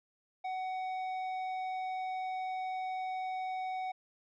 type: tone with tanh clipping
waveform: triangle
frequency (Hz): 748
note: F#5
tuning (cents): +19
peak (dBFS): -36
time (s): 0.44-3.92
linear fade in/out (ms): 10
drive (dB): 13
effects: none